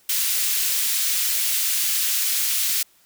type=high-pass noise; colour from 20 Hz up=white; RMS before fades=-22 dBFS; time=0.09-2.83 s; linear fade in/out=5 ms; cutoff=2400 Hz; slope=12 dB/octave; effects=white hiss -58 dBFS RMS until 3.05 s